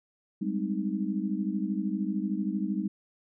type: chord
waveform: sine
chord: Ab major seventh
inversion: third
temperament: just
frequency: 194.67 / 207.7 / 259.6 / 311.5 Hz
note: G3 / Ab3 / C4 / Eb4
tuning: -12 / 0 / -13 / +2 cents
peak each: -31 / -32 / -37 / -34 dBFS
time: 0.41-2.88 s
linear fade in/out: 10 ms
effects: none